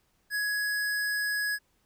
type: tone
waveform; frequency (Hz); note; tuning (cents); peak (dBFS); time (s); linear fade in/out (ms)
square; 1674; G#6; +13; -28; 0.3-1.59; 50
effects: pink hiss -71 dBFS RMS until 1.85 s